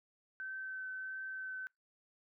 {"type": "tone with vibrato", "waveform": "sine", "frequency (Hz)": 1534, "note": "G6", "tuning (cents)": -38, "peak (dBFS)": -40, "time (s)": [0.4, 1.67], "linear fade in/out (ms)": 0, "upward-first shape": "triangle", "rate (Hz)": 1.5, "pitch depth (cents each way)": 14, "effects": ["noise-tail reverb RT60 0.2 s tail -26 dB re dry"]}